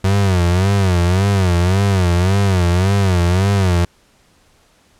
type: tone with vibrato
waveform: 35% pulse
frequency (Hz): 93.1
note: F#2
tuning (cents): +11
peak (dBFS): -10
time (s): 0.04-3.85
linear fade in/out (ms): 5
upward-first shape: sine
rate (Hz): 1.8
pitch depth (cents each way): 130
effects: pink hiss -54 dBFS RMS until 4.99 s + low-pass 10000 Hz 12 dB/octave